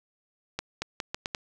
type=accelerating click train; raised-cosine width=0.2 ms; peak=-13 dBFS; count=6; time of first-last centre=0.59-1.348 s; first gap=230 ms; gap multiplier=0.79; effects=none